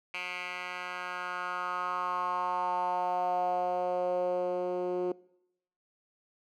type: tone with band-pass filter sweep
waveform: 10% pulse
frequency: 179.9 Hz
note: F#3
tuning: 48 cents flat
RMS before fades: -32 dBFS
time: 0.14-5.12 s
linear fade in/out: 2 ms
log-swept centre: 2300 to 390 Hz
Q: 4.1
effects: noise-tail reverb RT60 0.8 s tail -23 dB re dry